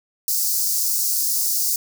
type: high-pass noise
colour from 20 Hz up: white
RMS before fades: -21 dBFS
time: 0.28-1.76 s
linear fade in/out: 2 ms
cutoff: 4700 Hz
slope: 48 dB/octave
effects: none